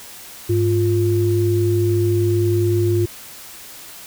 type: tone pair together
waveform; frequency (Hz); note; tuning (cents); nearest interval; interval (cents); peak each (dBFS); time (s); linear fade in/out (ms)
sine; 102.98 / 350; G#2 / F4; -14 / +4; octave + major sixth; 2118; -17 / -17; 0.49-3.06; 10
effects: white hiss -38 dBFS RMS until 4.06 s